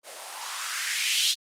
violet noise with band-pass filter sweep, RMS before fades -28 dBFS, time 0.03-1.35 s, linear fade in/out 50 ms, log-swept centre 500 to 3700 Hz, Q 2.8, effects low-pass 10000 Hz 12 dB/octave + Opus 32 kbps

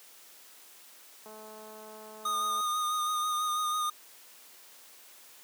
click train, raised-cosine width 1 ms, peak -35 dBFS, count 292, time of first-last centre 1.26-2.607 s, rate 216 Hz
square tone with vibrato, 1230 Hz, D#6, 20 cents flat, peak -29 dBFS, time 2.25-3.9 s, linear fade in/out 5 ms, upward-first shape sine, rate 6.1 Hz, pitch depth 22 cents each way
effects white hiss -54 dBFS RMS until 5.43 s + high-pass 300 Hz 12 dB/octave

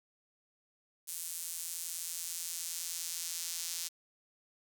sawtooth tone with high-pass filter sweep, 169.5 Hz, E3, 49 cents sharp, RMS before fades -40 dBFS, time 1.07-3.89 s, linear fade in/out 20 ms, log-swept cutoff 8600 to 5700 Hz, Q 1.2, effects 10-bit

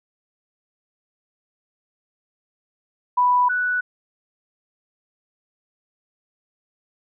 sine tone pair in turn, 987.8 / 1480 Hz, B5 / F#6, 0 / 0 cents, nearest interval perfect fifth, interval 700 cents, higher second, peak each -14 / -19 dBFS, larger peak first, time 3.17-3.49 / 3.49-3.81 s, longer neither, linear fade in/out 10 ms, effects none

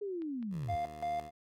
sine linear sweep, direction down, 420.4 to 77.78 Hz, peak -35 dBFS, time 0.01-0.76 s, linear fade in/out 10 ms
click train, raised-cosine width 0.3 ms, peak -40 dBFS, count 4, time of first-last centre 0.22-0.841 s, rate 4.83 Hz
10% pulse tone with pitch glide, 75.3 to 76.13 Hz, D2 to D#2, +44 to -37 cents, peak -40 dBFS, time 0.5-1.31 s, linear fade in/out 50 ms, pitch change +19 cents, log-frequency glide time 0.66-0.91 s
triangle tone with tremolo, 698.5 Hz, F5, in tune, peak -30 dBFS, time 0.68-1.31 s, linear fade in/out 20 ms, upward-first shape square, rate 2.9 Hz, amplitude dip 80%
effects none

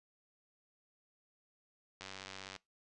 click train, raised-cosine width 0.2 ms, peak -28 dBFS, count 54, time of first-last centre 2.01-2.563 s, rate 95.9 Hz, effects noise-tail reverb RT60 0.2 s tail -23 dB re dry + resampled to 24000 Hz

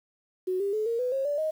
sine tone with pitch steps, 370 / 398.9 / 430 / 463.5 / 499.6 / 538.6 / 580.6 / 625.9 Hz, F#4 / G4 / A4 / A#4 / B4 / C#5 / D5 / D#5, 0 / +30 / -40 / -10 / +20 / -50 / -20 / +10 cents, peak -25 dBFS, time 0.47-1.51 s, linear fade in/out 10 ms, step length 130 ms, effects 9-bit

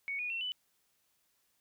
sine tone with pitch steps, 2227 / 2457 / 2710 / 2990 Hz, C#7 / D#7 / E7 / F#7, +7 / -22 / +47 / +17 cents, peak -34 dBFS, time 0.08-0.52 s, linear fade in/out 0 ms, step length 110 ms, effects white hiss -75 dBFS RMS until 1.6 s

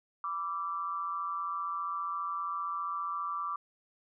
sine tone with amplitude modulation, 1168 Hz, D6, 10 cents flat, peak -29 dBFS, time 0.24-3.56 s, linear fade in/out 2 ms, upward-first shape sine, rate 175 Hz, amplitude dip 70%, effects none

